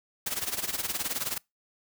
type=noise with tremolo; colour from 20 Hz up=white; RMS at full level=-29 dBFS; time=0.26-1.38 s; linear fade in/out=5 ms; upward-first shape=sine; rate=19 Hz; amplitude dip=80%; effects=noise-tail reverb RT60 0.2 s tail -25 dB re dry